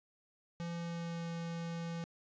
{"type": "tone with pitch glide", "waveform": "square", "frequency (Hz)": [170.1, 168.05], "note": ["F3", "E3"], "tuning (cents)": [-45, 34], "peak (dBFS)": -39, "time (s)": [0.6, 2.04], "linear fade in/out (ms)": 0, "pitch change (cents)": -21, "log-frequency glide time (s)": [0.74, 1.29], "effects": ["resampled to 16000 Hz", "11-bit"]}